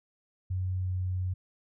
sine tone with pitch glide, 92.5 to 91.91 Hz, F#2 to F#2, 0 to -11 cents, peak -28 dBFS, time 0.5-1.34 s, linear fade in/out 10 ms, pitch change -11 cents, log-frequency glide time 0.82-0.88 s, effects none

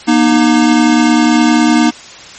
square tone pair together, 237.6 / 307.5 Hz, A#3 / D#4, +33 / -20 cents, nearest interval major third, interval 447 cents, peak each -10 dBFS, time 0.07-1.91 s, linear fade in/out 20 ms, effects white hiss -33 dBFS RMS until 2.38 s + MP3 32 kbps

